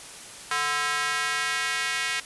square tone with high-pass filter sweep, 146.83 Hz, D3, in tune, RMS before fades -27 dBFS, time 0.51-2.2 s, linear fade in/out 2 ms, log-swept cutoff 1300 to 2000 Hz, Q 1.8, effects white hiss -42 dBFS RMS until 2.25 s + resampled to 24000 Hz

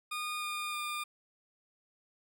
20% pulse tone with pitch steps, 1224 / 1215 / 1205 Hz, D#6 / D#6 / D6, -29 / -42 / +44 cents, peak -30 dBFS, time 0.11-1.04 s, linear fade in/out 10 ms, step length 310 ms, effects none

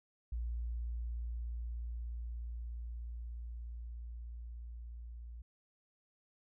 sine tone with level ramp, 58.4 Hz, A#1, 4 cents sharp, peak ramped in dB -35 to -45 dBFS, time 0.32-5.42 s, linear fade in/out 5 ms, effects none

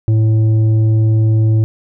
triangle tone with tanh clipping, 109.9 Hz, A2, 2 cents flat, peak -10 dBFS, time 0.08-1.64 s, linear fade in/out 0 ms, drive 11 dB, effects none

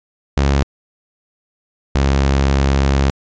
sawtooth tone pair in turn, 69.4 / 68.44 Hz, C#2 / C#2, +3 / -22 cents, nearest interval unison, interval 25 cents, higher first, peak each -8 dBFS, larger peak neither, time 0.37-0.63 / 1.95-3.1 s, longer second, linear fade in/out 0 ms, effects resampled to 16000 Hz

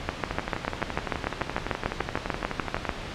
two click trains, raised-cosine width 0.5 ms, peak -9 / -13 dBFS, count 20 / 31, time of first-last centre 0.09-2.892 / 0.31-2.852 s, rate 6.78 / 11.8 Hz, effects pink hiss -36 dBFS RMS until 3.14 s + low-pass 4000 Hz 12 dB/octave

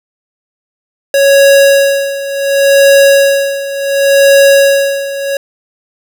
square tone with tremolo, 554.4 Hz, C#5, in tune, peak -3 dBFS, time 1.14-5.37 s, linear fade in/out 2 ms, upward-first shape sine, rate 0.69 Hz, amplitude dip 80%, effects none

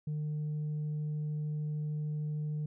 sine tone, 151.1 Hz, D3, 50 cents sharp, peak -30 dBFS, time 0.07-2.66 s, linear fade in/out 5 ms, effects tanh soft clip ceiling -31 dBFS

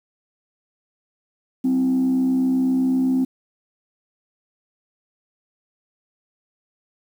sine tone with frequency modulation, 260 Hz, C4, 11 cents flat, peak -15 dBFS, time 1.64-3.25 s, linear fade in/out 10 ms, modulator 67.9 Hz, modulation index 0.38, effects tanh soft clip ceiling -13 dBFS + 8-bit

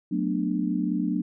sine chord, B minor seventh, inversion second, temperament just, 185.21 / 222.2 / 246.9 / 296.3 Hz, F#3 / A3 / B3 / D4, +2 / +17 / 0 / +15 cents, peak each -28 / -30 / -30 / -28 dBFS, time 0.11-1.22 s, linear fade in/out 10 ms, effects none

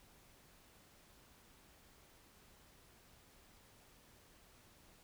silence, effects pink hiss -65 dBFS RMS until 5.03 s

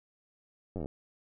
slowing click train, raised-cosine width 2 ms, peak -24 dBFS, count 9, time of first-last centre 0.76-0.859 s, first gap 10 ms, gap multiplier 1.06, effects none

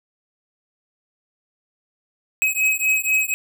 square beating tone pair, 2544 / 2548.1 Hz, D#7 / D#7, +38 / +41 cents, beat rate 4.1 Hz, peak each -21 dBFS, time 2.42-3.34 s, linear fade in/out 0 ms, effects none

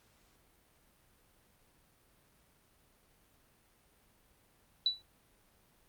sine tone with exponential decay, 3951 Hz, B7, in tune, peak -23 dBFS, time 4.86-5.02 s, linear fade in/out 2 ms, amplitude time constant 34 ms, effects pink hiss -68 dBFS RMS until 5.88 s + Opus 48 kbps

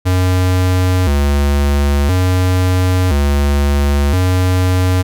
square tone with vibrato, 80.8 Hz, E2, 34 cents flat, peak -11 dBFS, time 0.05-5.03 s, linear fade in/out 20 ms, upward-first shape square, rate 0.49 Hz, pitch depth 220 cents each way, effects none

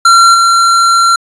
square tone with level steps, 1367 Hz, F6, 37 cents flat, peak -3 / -6 dBFS, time 0.05-1.16 s, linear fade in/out 5 ms, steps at 0.34 s, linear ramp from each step 5 ms, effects resampled to 22050 Hz

